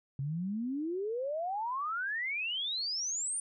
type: exponential sweep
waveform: sine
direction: up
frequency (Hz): 132.4 to 9397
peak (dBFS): -32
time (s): 0.19-3.4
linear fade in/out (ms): 2
effects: none